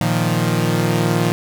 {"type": "chord", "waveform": "sawtooth", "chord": "Bb suspended fourth", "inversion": "none", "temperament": "equal", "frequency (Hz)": [116.54, 155.56, 174.61], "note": ["Bb2", "Eb3", "F3"], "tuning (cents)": [0, 0, 0], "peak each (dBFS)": -16, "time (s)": [0.01, 1.32], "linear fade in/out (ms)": 0, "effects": []}